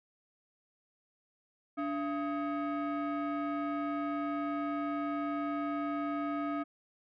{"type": "tone with frequency modulation", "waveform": "sine", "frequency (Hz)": 290.2, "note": "D4", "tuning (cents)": -21, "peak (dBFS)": -30, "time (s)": [1.77, 6.64], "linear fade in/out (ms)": 20, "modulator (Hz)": 968, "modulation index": 0.96, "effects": ["tanh soft clip ceiling -29 dBFS"]}